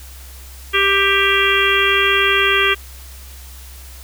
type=harmonic tone with a mistuned harmonic; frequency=393.8 Hz; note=G4; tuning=8 cents sharp; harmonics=1 / 3 / 4 / 5 / 6 / 7 / 8; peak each=-20 / -20 / -20 / -20 / -20 / -20 / -20 dBFS; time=0.73-2.75 s; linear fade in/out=20 ms; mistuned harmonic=8; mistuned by=+55 cents; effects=added 65 Hz sine -35 dBFS peak until 4.03 s + white hiss -41 dBFS RMS until 4.03 s